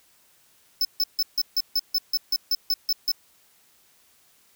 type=tone bursts; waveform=square; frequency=5260 Hz; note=E8; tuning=5 cents flat; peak=-20 dBFS; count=13; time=0.81-3.117 s; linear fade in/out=2 ms; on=39 ms; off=150 ms; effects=white hiss -60 dBFS RMS until 4.55 s